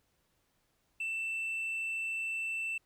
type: tone with hard clipping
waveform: triangle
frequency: 2667 Hz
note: E7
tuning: 20 cents sharp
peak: -32 dBFS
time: 1-2.78 s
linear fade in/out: 5 ms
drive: 1 dB
effects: pink hiss -75 dBFS RMS until 2.85 s